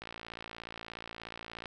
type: click train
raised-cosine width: 0.3 ms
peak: -26 dBFS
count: 94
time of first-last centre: 0.02-1.657 s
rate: 56.8 Hz
effects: none